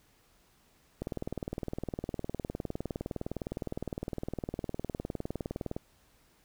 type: click train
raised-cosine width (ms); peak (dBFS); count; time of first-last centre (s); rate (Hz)
2; -21; 94; 1.02-5.765; 19.6
effects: pink hiss -66 dBFS RMS until 6.44 s

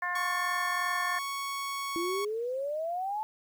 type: harmonic tone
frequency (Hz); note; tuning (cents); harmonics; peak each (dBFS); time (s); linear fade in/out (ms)
355.7; F4; +32; 2 / 3 / 4 / 5 / 6; -38 / -34 / -43 / -32 / -44; 0.02-1.19; 5
type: tone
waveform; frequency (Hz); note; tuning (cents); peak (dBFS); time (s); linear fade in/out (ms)
sawtooth; 1110; C#6; +2; -29; 0.15-2.25; 5
type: exponential sweep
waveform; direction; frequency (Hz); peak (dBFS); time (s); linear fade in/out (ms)
sine; up; 331.1 to 880; -30; 1.96-3.23; 0
effects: 10-bit

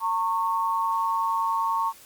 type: tone pair together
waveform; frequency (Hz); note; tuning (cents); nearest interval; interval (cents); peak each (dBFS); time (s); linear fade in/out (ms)
sine; 910.3 / 1100; A#5 / C#6; -41 / -14; minor third; 327; -25; 0-1.93; 50
effects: white hiss -50 dBFS RMS until 2.05 s + Opus 32 kbps

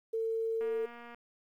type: tone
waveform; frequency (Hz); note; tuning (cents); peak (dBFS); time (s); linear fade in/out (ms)
sine; 449.9; A4; +39; -30; 0.13-0.86; 10
type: click train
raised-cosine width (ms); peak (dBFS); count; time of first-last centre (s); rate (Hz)
0.5; -35; 128; 0.61-1.146; 237
effects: 11-bit

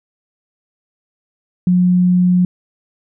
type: tone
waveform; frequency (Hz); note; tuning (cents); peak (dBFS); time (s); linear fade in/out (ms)
sine; 180; F#3; -47; -9; 1.67-2.45; 2
effects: none

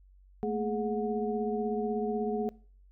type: tone cluster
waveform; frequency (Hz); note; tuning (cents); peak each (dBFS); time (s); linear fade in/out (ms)
sine; 218.1 / 234.3 / 420 / 729; A3 / A#3 / G#4 / F#5; -15 / +9 / +19 / -26; -33 / -40 / -31 / -37; 0.43-2.49; 0
effects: noise-tail reverb RT60 0.5 s tail -23 dB re dry + added 47 Hz sine -55 dBFS peak until 2.91 s

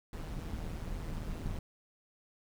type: noise with amplitude modulation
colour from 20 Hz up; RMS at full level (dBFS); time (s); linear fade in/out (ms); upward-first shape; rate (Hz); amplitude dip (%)
brown; -36; 0.13-1.59; 2; sine; 161; 65
effects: none

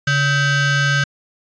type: ring-modulated tone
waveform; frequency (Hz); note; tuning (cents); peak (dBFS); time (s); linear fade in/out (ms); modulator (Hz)
45% pulse; 710; F5; +28; -11; 0.07-1.04; 5; 851
effects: resampled to 16000 Hz

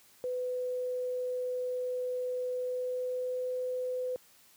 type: tone with pitch glide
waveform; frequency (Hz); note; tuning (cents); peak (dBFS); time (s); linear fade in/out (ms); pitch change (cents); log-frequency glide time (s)
sine; 501 to 504.5; B4 to B4; +25 to +37; -31; 0.24-4.16; 0; +12; 2.54-3.46
effects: white hiss -61 dBFS RMS until 4.56 s + high-pass 60 Hz 12 dB/octave

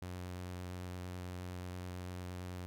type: tone with vibrato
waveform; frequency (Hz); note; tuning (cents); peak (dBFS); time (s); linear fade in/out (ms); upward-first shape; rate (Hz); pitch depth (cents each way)
sawtooth; 90.3; F#2; -42; -38; 0.02-2.66; 0; sine; 8.8; 14
effects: none

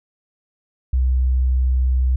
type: tone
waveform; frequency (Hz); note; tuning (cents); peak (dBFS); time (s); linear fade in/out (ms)
sine; 63.8; C2; -43; -14; 0.93-2.16; 5
effects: none

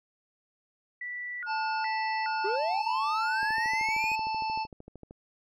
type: tone with vibrato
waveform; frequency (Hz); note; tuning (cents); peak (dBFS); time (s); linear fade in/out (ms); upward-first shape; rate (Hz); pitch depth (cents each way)
sine; 1680; G#6; +19; -34; 1.01-2.56; 5; square; 1.2; 270
type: harmonic tone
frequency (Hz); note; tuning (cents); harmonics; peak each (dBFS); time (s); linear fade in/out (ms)
880; A5; 0; 1 / 3 / 5 / 6; -29 / -39 / -43 / -45; 1.46-4.67; 50
type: linear sweep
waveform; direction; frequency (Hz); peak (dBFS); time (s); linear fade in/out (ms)
triangle; up; 370 to 2558; -27; 2.44-4.16; 10
type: click train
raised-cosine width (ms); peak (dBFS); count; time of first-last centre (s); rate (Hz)
2; -32; 23; 3.43-5.109; 13.1
effects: none

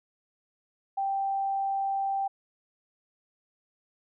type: tone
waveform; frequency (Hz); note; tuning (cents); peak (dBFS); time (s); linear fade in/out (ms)
sine; 784; G5; 0; -26; 0.97-2.28; 10
effects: none

